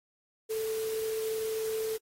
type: tone in noise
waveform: sine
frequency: 440.8 Hz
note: A4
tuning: 3 cents sharp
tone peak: -30 dBFS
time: 0.49-1.98 s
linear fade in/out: 20 ms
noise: white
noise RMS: -43 dBFS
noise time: 0.49-1.98 s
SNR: +10 dB
effects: AAC 48 kbps